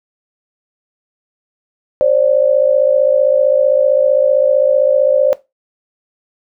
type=tone pair together; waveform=sine; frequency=531.8 / 587.3 Hz; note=C5 / D5; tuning=+28 / 0 cents; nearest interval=major second; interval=172 cents; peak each=-11 dBFS; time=2.01-5.33 s; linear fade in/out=0 ms; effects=noise-tail reverb RT60 0.2 s tail -17 dB re dry